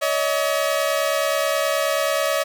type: tone pair together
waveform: sawtooth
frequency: 567 / 636.4 Hz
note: C#5 / D#5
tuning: +39 / +39 cents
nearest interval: major second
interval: 200 cents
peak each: -18 dBFS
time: 0.01-2.44 s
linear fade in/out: 20 ms
effects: 9-bit